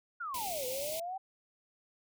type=exponential two-way sweep; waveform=sine; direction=down then up; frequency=1467 to 493.9 to 782 Hz; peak=-36 dBFS; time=0.2-1.18 s; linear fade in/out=10 ms; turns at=0.66 s
type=band-stop noise; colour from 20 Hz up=white; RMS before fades=-40 dBFS; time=0.34-1 s; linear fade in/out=5 ms; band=900 to 2100 Hz; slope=96 dB/octave
effects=none